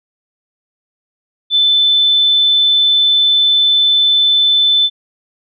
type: tone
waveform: sine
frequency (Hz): 3520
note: A7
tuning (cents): 0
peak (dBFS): -8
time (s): 1.5-4.9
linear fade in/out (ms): 50
effects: none